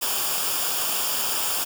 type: noise with comb filter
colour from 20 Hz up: white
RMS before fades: -25 dBFS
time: 0.01-1.65 s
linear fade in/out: 20 ms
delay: 0.49 ms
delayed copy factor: -0.65
effects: none